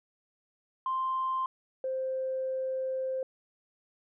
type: tone pair in turn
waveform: sine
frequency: 1046.5 / 523.2 Hz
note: C6 / C5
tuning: 0 / 0 cents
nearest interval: octave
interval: 1200 cents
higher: first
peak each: -27 / -29 dBFS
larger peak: first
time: 0.86-1.46 / 1.84-3.23 s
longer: second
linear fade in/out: 2 ms
effects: tanh soft clip ceiling -23 dBFS